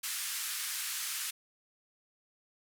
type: band-pass noise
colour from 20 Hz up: white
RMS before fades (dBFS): -37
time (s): 0.03-1.31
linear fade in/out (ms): 10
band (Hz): 1300 to 13000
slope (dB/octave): 24
effects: none